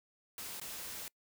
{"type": "noise with dropouts", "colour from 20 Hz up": "white", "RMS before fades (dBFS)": -44, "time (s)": [0.38, 1.08], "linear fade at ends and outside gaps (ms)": 1, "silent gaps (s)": [0.599, 0.614], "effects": ["noise-tail reverb RT60 0.1 s tail -25 dB re dry"]}